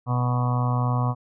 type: harmonic tone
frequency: 123.47 Hz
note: B2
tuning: in tune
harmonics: 1 / 2 / 4 / 5 / 6 / 7 / 8 / 9 / 10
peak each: -21 / -31 / -37 / -38 / -33 / -39 / -33 / -32 / -40 dBFS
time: 0.06-1.15 s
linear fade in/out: 50 ms
effects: none